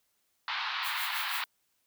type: band-pass noise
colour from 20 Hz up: pink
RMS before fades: -34 dBFS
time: 0.48-1.44 s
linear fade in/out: 2 ms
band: 890 to 4400 Hz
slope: 48 dB/octave
type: noise with tremolo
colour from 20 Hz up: violet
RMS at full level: -37 dBFS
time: 0.82-1.46 s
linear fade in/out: 50 ms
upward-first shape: sine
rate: 6.1 Hz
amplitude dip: 70%
effects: white hiss -75 dBFS RMS until 1.86 s